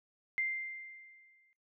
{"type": "tone with exponential decay", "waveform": "sine", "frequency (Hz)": 2093, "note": "C7", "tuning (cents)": 0, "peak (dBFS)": -29, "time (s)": [0.38, 1.53], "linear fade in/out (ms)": 0, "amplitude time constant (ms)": 250, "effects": ["noise-tail reverb RT60 0.2 s tail -20 dB re dry"]}